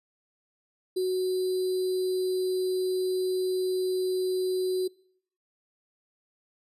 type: tone with sample-and-hold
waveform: sine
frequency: 370.3 Hz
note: F#4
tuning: 1 cent sharp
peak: -24 dBFS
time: 0.96-4.88 s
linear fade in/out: 10 ms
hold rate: 4410 Hz
effects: noise-tail reverb RT60 0.7 s tail -25 dB re dry + resampled to 32000 Hz